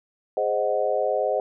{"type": "chord", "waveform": "sine", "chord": "Ab dominant seventh", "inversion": "none", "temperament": "equal", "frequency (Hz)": [415.3, 523.3, 622.3, 740], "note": ["Ab4", "C5", "Eb5", "Gb5"], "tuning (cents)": [0, 0, 0, 0], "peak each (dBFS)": [-28, -25, -25, -28], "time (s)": [0.37, 1.4], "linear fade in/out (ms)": 2, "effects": []}